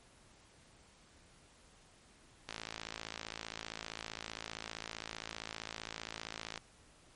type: click train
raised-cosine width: 0.2 ms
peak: -23 dBFS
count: 227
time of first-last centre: 2.49-6.577 s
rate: 55.3 Hz
effects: pink hiss -63 dBFS RMS until 7.15 s + MP3 48 kbps